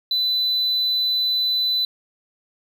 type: tone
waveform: triangle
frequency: 4000 Hz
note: B7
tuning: 21 cents sharp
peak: -16 dBFS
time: 0.11-1.85 s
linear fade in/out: 2 ms
effects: tanh soft clip ceiling -12 dBFS